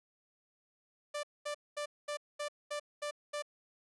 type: tone bursts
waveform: sawtooth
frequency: 589 Hz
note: D5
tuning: 5 cents sharp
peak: -32 dBFS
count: 8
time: 1.14-3.424 s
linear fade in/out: 10 ms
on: 93 ms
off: 220 ms
effects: resampled to 24000 Hz